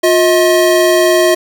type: tone pair together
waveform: square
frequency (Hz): 355.9 / 636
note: F4 / D#5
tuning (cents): +33 / +38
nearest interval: minor seventh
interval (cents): 1005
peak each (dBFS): -11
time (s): 0.03-1.35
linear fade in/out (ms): 10
effects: none